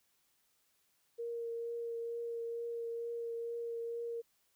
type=tone with vibrato; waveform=sine; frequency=466.2 Hz; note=A#4; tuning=in tune; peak=-37 dBFS; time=1.18-4.22 s; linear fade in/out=20 ms; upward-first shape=triangle; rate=2.2 Hz; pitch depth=14 cents each way; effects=white hiss -75 dBFS RMS until 4.55 s